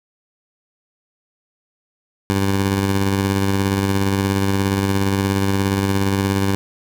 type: tone with tremolo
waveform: 15% pulse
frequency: 98 Hz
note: G2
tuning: in tune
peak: -9 dBFS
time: 2.3-6.55 s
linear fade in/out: 0 ms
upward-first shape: square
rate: 17 Hz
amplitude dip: 25%
effects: none